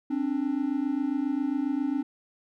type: tone pair together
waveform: triangle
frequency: 266.8 / 294.2 Hz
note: C4 / D4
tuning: +34 / +3 cents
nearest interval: major second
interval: 169 cents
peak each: -26 dBFS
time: 0.1-2.03 s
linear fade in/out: 10 ms
effects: none